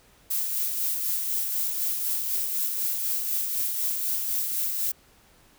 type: noise with tremolo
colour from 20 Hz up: violet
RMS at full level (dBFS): -26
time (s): 0.3-4.92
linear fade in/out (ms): 10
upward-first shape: sine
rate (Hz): 4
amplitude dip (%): 35
effects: pink hiss -58 dBFS RMS until 5.58 s